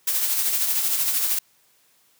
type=noise with tremolo; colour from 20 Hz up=blue; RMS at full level=-21 dBFS; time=0.07-1.39 s; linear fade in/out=5 ms; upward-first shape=sine; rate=13 Hz; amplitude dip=40%; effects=white hiss -61 dBFS RMS until 2.19 s + high-pass 80 Hz 12 dB/octave